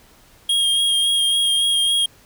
square tone with vibrato, 3249 Hz, G#7, 39 cents flat, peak -16 dBFS, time 0.49-2.06 s, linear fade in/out 5 ms, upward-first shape sine, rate 3.6 Hz, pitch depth 19 cents each way, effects pink hiss -51 dBFS RMS until 2.25 s

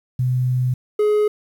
sine / triangle tone pair in turn, 126.6 / 420.9 Hz, B2 / G#4, +43 / +23 cents, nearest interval octave + major sixth, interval 2080 cents, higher second, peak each -16 / -12 dBFS, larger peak second, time 0.19-0.74 / 0.99-1.28 s, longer first, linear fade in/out 5 ms, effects 8-bit

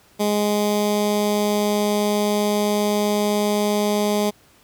15% pulse tone with notch filter, 207.7 Hz, G#3, in tune, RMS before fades -20 dBFS, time 0.19-4.31 s, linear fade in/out 20 ms, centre 1700 Hz, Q 1.3, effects pink hiss -54 dBFS RMS until 4.63 s + high-pass 60 Hz 12 dB/octave

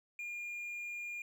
triangle tone, 2415 Hz, D7, 48 cents sharp, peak -38 dBFS, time 0.19-1.22 s, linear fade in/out 2 ms, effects none

